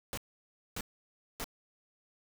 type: noise bursts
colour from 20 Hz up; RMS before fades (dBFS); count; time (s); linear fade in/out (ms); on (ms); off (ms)
pink; -38; 3; 0.13-1.442; 0; 44; 590
effects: none